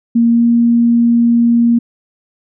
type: tone with pitch glide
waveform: sine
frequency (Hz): 233.1 to 235.1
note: A#3 to A#3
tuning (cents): 0 to +15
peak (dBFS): -7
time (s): 0.15-1.79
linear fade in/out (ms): 10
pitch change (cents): +15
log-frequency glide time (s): 0.3-0.44
effects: none